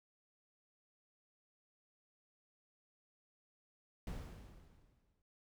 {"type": "noise with exponential decay", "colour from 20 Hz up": "brown", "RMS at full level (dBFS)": -42, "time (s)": [4.07, 5.22], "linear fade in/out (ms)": 2, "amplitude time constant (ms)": 250, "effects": []}